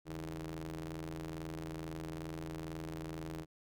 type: ring-modulated tone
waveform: sawtooth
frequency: 82.3 Hz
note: E2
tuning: 2 cents flat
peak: -34 dBFS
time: 0.05-3.46 s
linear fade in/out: 50 ms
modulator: 235 Hz
effects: none